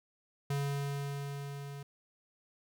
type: tone with level ramp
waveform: square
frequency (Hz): 141.1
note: C#3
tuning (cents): +31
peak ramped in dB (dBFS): -31 to -43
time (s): 0.5-1.83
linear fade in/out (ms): 5
effects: none